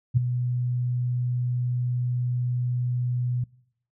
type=tone with ADSR envelope; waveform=sine; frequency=123.47 Hz; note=B2; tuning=in tune; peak=-13 dBFS; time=0.14-3.44 s; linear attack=31 ms; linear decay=10 ms; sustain=-10 dB; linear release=4 ms; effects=noise-tail reverb RT60 0.7 s tail -24 dB re dry